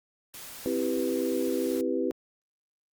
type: noise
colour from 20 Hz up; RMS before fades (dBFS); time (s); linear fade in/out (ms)
white; -43; 0.34-1.81; 0
type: chord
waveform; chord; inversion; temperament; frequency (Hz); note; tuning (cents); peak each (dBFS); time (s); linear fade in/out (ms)
sine; C major seventh; none; equal; 261.6 / 329.6 / 392 / 493.9; C4 / E4 / G4 / B4; 0 / 0 / 0 / 0; -31; 0.66-2.11; 0
effects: Opus 48 kbps